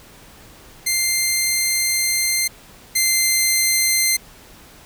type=tone pair in turn; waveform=10% pulse; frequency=2093 / 2082 Hz; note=C7 / C7; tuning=0 / -9 cents; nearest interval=unison; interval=9 cents; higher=first; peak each=-8 / -6 dBFS; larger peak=second; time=0.86-2.48 / 2.95-4.17 s; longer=first; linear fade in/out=10 ms; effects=pink hiss -45 dBFS RMS until 4.85 s